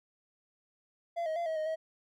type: tone with pitch steps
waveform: triangle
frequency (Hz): 682 / 632 / 685 / 639 / 622 / 639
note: F5 / D#5 / F5 / D#5 / D#5 / D#5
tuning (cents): -41 / +27 / -34 / +46 / -1 / +46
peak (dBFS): -29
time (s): 1.16-1.76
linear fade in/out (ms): 20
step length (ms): 100
effects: none